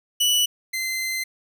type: tone pair in turn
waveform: sawtooth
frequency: 2958 / 2069 Hz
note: F#7 / C7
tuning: -1 / -20 cents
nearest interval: tritone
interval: 619 cents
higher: first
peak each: -14 / -21 dBFS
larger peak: first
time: 0.2-0.46 / 0.73-1.24 s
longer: second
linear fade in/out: 10 ms
effects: none